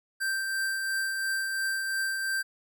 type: tone with tremolo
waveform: square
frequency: 1568 Hz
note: G6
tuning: in tune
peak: -27 dBFS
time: 0.2-2.43 s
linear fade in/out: 20 ms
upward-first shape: triangle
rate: 2.9 Hz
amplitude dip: 35%
effects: none